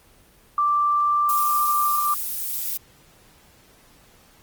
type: tone with pitch glide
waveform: sine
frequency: 1174.7 to 1182.2 Hz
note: D6 to D6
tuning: 0 to +11 cents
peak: -17 dBFS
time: 0.58-2.14 s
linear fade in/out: 2 ms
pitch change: +11 cents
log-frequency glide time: 0.82-1.62 s
type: noise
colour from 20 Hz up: violet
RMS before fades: -27 dBFS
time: 1.29-2.77 s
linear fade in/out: 0 ms
effects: pink hiss -54 dBFS RMS until 4.42 s + Opus 24 kbps